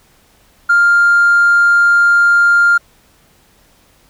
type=tone with hard clipping; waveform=sine; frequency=1400 Hz; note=F6; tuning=4 cents sharp; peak=-7 dBFS; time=0.69-2.78 s; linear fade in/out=10 ms; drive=1 dB; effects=pink hiss -51 dBFS RMS until 4.09 s